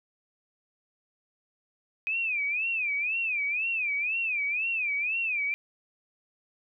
sine tone with vibrato, 2489 Hz, D#7, in tune, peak -26 dBFS, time 2.07-5.54 s, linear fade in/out 0 ms, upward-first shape sine, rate 2 Hz, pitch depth 170 cents each way, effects none

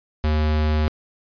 square tone, 76.7 Hz, D#2, 24 cents flat, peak -18 dBFS, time 0.24-0.88 s, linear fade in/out 0 ms, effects resampled to 11025 Hz

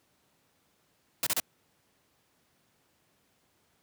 white noise bursts, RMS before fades -28 dBFS, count 3, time 1.23-1.4 s, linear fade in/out 2 ms, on 36 ms, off 31 ms, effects pink hiss -70 dBFS RMS until 3.82 s + high-pass 100 Hz 12 dB/octave

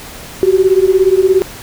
sine beating tone pair, 370 / 387 Hz, F#4 / G4, 0 / -22 cents, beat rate 17 Hz, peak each -10 dBFS, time 0.43-1.42 s, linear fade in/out 0 ms, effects pink hiss -31 dBFS RMS until 1.62 s

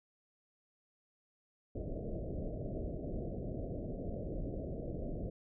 pink low-pass noise, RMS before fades -40 dBFS, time 1.75-5.3 s, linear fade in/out 5 ms, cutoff 670 Hz, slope 96 dB/octave, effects none

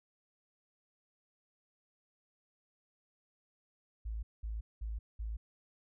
sine tone bursts, 54.5 Hz, A1, 16 cents flat, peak -36 dBFS, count 4, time 4.05-5.37 s, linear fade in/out 10 ms, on 180 ms, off 200 ms, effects none

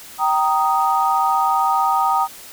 sine chord, Eb major, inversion first, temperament just, 777.8 / 933.4 / 1244.5 Hz, G5 / Bb5 / Eb6, -14 / +2 / 0 cents, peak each -19 dBFS, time 0.18-2.28 s, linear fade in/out 50 ms, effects white hiss -39 dBFS RMS until 2.52 s

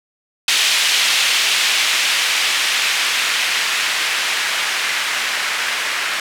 violet noise with low-pass filter sweep, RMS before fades -18 dBFS, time 0.48-6.2 s, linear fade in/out 2 ms, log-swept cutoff 3000 to 1800 Hz, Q 1.2, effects none

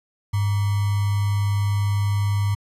sine tone with sample-and-hold, 101.1 Hz, G#2, 46 cents flat, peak -18 dBFS, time 0.33-2.55 s, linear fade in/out 10 ms, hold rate 1050 Hz, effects resampled to 32000 Hz

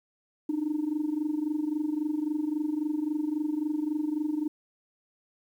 sine tone with amplitude modulation, 303.4 Hz, D#4, 44 cents flat, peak -22 dBFS, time 0.49-4.48 s, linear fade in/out 5 ms, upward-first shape sine, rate 23.7 Hz, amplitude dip 80%, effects tanh soft clip ceiling -21 dBFS + 10-bit

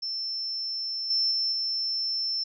sine tone with level steps, 5340 Hz, E8, 22 cents sharp, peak -29 / -22 / -24 / -26 dBFS, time 0.02-2.44 s, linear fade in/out 10 ms, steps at 1.1 / 1.31 / 1.52 s, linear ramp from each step 5 ms, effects none

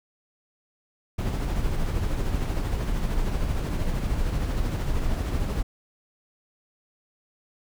brown noise with tremolo, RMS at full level -24 dBFS, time 1.18-5.63 s, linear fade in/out 10 ms, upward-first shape sine, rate 13 Hz, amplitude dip 35%, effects none

